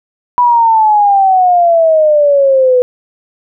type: exponential sweep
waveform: sine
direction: down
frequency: 987.8 to 493.9 Hz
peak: -5 dBFS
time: 0.38-2.82 s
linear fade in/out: 0 ms
effects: none